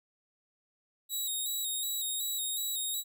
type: tone with vibrato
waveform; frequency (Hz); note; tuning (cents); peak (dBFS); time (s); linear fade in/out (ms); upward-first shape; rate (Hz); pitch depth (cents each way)
10% pulse; 3806; A#7; +35; -25; 1.09-3.04; 50; square; 2.7; 36
effects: none